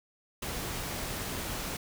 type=noise; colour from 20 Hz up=pink; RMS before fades=-36 dBFS; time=0.42-1.77 s; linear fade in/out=5 ms; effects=none